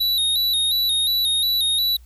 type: tone with vibrato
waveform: square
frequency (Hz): 3833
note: A#7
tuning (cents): +47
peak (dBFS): -18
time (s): 0-1.97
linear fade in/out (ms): 10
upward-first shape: square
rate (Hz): 2.8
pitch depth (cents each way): 49
effects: added 60 Hz sine -43 dBFS peak until 2.05 s + white hiss -60 dBFS RMS until 2.05 s